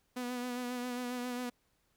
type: tone with vibrato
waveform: sawtooth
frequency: 246.9 Hz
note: B3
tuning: in tune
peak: -32 dBFS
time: 0.16-1.5 s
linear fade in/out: 10 ms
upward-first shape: sine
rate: 7.4 Hz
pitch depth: 29 cents each way
effects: pink hiss -75 dBFS RMS until 1.96 s